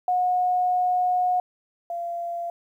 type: tone pair in turn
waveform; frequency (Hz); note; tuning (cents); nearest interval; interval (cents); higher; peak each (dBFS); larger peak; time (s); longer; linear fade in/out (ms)
sine; 726 / 688.2; F#5 / F5; -33 / -26; minor second; 93; first; -19 / -27; first; 0.08-1.4 / 1.9-2.5; first; 2
effects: 10-bit